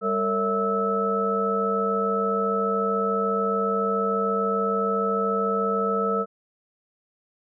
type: tone cluster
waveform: sine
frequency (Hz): 199.1 / 456.2 / 563 / 657 / 1306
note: G3 / A#4 / C#5 / E5 / E6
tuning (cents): +27 / -37 / +27 / -6 / -17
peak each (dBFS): -29 / -25 / -33 / -32 / -25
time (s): 0.01-6.26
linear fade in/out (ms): 50
effects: none